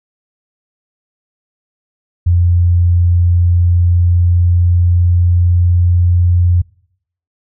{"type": "tone with pitch glide", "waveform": "sine", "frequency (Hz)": [87.31, 88.07], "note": ["F2", "F2"], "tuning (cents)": [0, 15], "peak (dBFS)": -7, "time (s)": [2.26, 6.62], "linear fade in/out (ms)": 10, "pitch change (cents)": 15, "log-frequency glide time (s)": [3.24, 6.34], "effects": ["noise-tail reverb RT60 0.7 s tail -25 dB re dry"]}